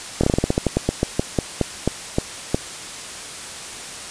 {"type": "slowing click train", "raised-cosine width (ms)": 2, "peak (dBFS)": -3, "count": 19, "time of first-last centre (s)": [0.21, 2.545], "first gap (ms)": 25, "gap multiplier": 1.17, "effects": ["white hiss -33 dBFS RMS until 4.1 s", "resampled to 22050 Hz"]}